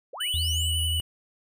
sine linear sweep, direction up, 414.3 to 10930 Hz, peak -35 dBFS, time 0.13-0.87 s, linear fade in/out 5 ms
square tone with vibrato, 2960 Hz, F#7, in tune, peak -27 dBFS, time 0.2-1.01 s, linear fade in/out 10 ms, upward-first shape sine, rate 11 Hz, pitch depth 17 cents each way
sine tone, 82.4 Hz, E2, in tune, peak -26 dBFS, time 0.34-1 s, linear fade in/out 0 ms
effects none

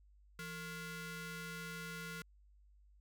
sawtooth ring-modulated tone, 622.3 Hz, D#5, in tune, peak -37 dBFS, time 0.39-2.22 s, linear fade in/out 2 ms, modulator 791 Hz, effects added 50 Hz sine -62 dBFS peak until 3 s

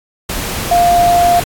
sine tone in noise, 698.5 Hz, F5, in tune, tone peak -7 dBFS, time 0.71-1.4 s, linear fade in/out 5 ms, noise pink, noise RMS -20 dBFS, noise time 0.29-1.44 s, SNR +10 dB, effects AAC 64 kbps

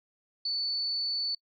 sine tone, 4479 Hz, C#8, 17 cents sharp, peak -28 dBFS, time 0.45-1.35 s, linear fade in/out 5 ms, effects noise-tail reverb RT60 0.1 s tail -24 dB re dry

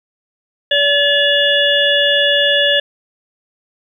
harmonic tone, 573 Hz, D5, 43 cents flat, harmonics 1 / 3 / 5 / 6, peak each -16 / -16 / -16 / -16 dBFS, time 0.71-2.8 s, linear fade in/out 5 ms, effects 8-bit

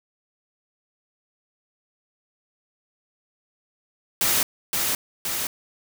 white noise with echo, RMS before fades -21 dBFS, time 4.21-4.43 s, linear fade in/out 2 ms, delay 520 ms, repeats 2, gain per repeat -3 dB, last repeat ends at 5.47 s, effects none

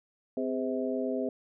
harmonic tone with a mistuned harmonic, 128.8 Hz, C3, 27 cents flat, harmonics 2 / 3 / 4 / 5, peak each -32 / -34 / -35 / -36 dBFS, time 0.37-1.29 s, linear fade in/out 2 ms, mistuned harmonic 3, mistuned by +89 cents, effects none

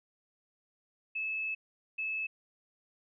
sine tone bursts at uneven times, 2604 Hz, E7, 22 cents flat, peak -32 dBFS, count 2, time 1.15-1.55 / 1.98-2.27 s, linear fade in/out 10 ms, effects none

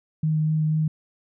sine tone with vibrato, 155.56 Hz, D#3, in tune, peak -19 dBFS, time 0.23-0.88 s, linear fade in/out 5 ms, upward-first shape sine, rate 4.1 Hz, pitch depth 10 cents each way, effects none

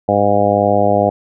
harmonic tone, 102 Hz, G#2, 31 cents flat, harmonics 1 / 2 / 3 / 4 / 5 / 6 / 7 / 8, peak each -22 / -20 / -22 / -22 / -17 / -16 / -16 / -21 dBFS, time 0.08-1.1 s, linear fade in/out 10 ms, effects none

